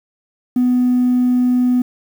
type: tone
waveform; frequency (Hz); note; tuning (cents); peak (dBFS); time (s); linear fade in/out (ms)
triangle; 248.8; B3; +13; -8; 0.56-1.82; 5
effects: tanh soft clip ceiling -8 dBFS + 7-bit